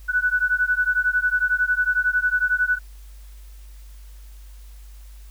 sine beating tone pair, 1480 / 1491 Hz, F#6 / F#6, 0 / +13 cents, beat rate 11 Hz, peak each -21 dBFS, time 0.08-2.79 s, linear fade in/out 20 ms, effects added 50 Hz sine -39 dBFS peak until 5.3 s + white hiss -55 dBFS RMS until 5.3 s

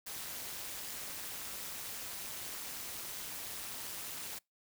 white noise with amplitude modulation, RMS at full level -40 dBFS, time 0.06-4.39 s, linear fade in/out 10 ms, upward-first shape sine, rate 211 Hz, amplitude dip 70%, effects noise-tail reverb RT60 0.2 s tail -26 dB re dry

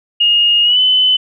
sine tone with pitch glide, 2852 to 3022 Hz, F7 to F#7, +36 to +36 cents, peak -8 dBFS, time 0.2-1.17 s, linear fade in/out 10 ms, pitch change +100 cents, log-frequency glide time 0.63-0.8 s, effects none

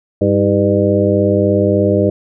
harmonic tone with a mistuned harmonic, 100 Hz, G2, 35 cents sharp, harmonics 1 / 2 / 3 / 4 / 5 / 6, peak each -17 / -17 / -17 / -17 / -17 / -17 dBFS, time 0.21-2.1 s, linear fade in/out 5 ms, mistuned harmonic 3, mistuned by +93 cents, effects none

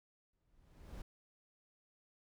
brown noise with exponential growth, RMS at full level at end -44 dBFS, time 0.33-1.02 s, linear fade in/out 5 ms, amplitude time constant 150 ms, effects none

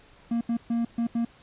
triangle tone bursts at uneven times, 233.1 Hz, A#3, in tune, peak -21 dBFS, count 5, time 0.31-0.41 / 0.49-0.57 / 0.7-0.85 / 0.98-1.07 / 1.15-1.25 s, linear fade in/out 5 ms, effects pink hiss -55 dBFS RMS until 1.42 s + resampled to 8000 Hz

